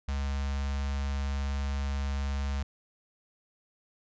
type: tone with notch filter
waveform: square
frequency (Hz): 69.4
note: C#2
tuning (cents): +3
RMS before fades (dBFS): -31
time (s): 0.08-2.63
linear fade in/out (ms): 5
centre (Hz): 360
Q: 0.74
effects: resampled to 16000 Hz